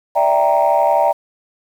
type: chord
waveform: sine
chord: E half-diminished seventh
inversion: third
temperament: equal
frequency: 587.3 / 659.3 / 784 / 932.3 Hz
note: D5 / E5 / G5 / Bb5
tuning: 0 / 0 / 0 / 0 cents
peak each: -16 dBFS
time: 0.15-1.13 s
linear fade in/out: 20 ms
effects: tanh soft clip ceiling -4 dBFS + 7-bit